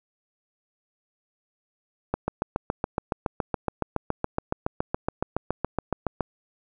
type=click train; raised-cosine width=1 ms; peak=-10 dBFS; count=30; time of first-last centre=2.14-6.207 s; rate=7.13 Hz; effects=none